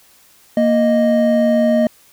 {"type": "tone pair together", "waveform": "triangle", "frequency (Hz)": [233.1, 620.8], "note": ["A#3", "D#5"], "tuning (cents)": [0, -4], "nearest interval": "octave + perfect fourth", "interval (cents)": 1696, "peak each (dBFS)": -12, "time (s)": [0.57, 1.87], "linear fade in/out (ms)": 2, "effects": ["white hiss -50 dBFS RMS until 2.12 s"]}